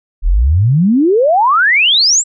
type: exponential sweep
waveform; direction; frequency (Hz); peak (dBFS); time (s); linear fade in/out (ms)
sine; up; 35.41 to 7900; -7; 0.22-2.24; 50
effects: none